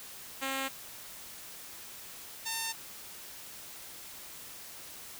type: tone pair in turn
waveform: 5% pulse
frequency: 268.7 / 903.8 Hz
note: C4 / A5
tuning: +46 / +46 cents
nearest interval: octave + major sixth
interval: 2100 cents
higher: second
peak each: -21 dBFS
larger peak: neither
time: 0.41-0.69 / 2.45-2.73 s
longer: neither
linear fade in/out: 20 ms
effects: white hiss -47 dBFS RMS until 5.19 s